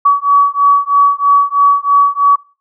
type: beating tone pair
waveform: sine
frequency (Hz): 1134 / 1137.1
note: C#6 / C#6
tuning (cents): +39 / +44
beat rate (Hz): 3.1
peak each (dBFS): -10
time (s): 0.05-2.36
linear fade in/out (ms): 10
effects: noise-tail reverb RT60 0.4 s tail -23 dB re dry